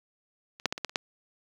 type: clicks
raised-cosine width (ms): 0.2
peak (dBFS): -29 / -6 / -12 / -19 / -12 / -28 / -9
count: 7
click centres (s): 0.599 / 0.657 / 0.725 / 0.779 / 0.847 / 0.895 / 0.958
effects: high-pass 150 Hz 12 dB/octave + 8-bit